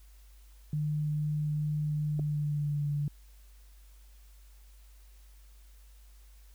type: tone with pitch glide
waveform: sine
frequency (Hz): 150.4 to 145.44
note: D3 to D3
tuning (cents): +42 to -16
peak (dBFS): -28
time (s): 0.73-3.08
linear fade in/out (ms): 2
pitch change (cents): -58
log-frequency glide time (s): 2.03-2.88
type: clicks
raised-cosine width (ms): 2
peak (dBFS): -28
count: 2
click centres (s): 2.193 / 2.196
effects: added 50 Hz sine -52 dBFS peak until 6.54 s + white hiss -65 dBFS RMS until 6.54 s